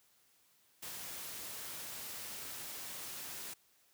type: noise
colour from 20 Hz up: white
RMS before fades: -45 dBFS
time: 0.82-3.54 s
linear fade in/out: 10 ms
effects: white hiss -70 dBFS RMS until 3.93 s + high-pass 60 Hz 12 dB/octave